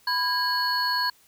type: tone cluster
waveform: triangle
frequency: 992 / 1633 / 4372 Hz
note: B5 / G#6 / C#8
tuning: +7 / -30 / -25 cents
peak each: -25 / -26 / -25 dBFS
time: 0.07-1.1 s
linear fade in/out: 5 ms
effects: white hiss -59 dBFS RMS until 1.27 s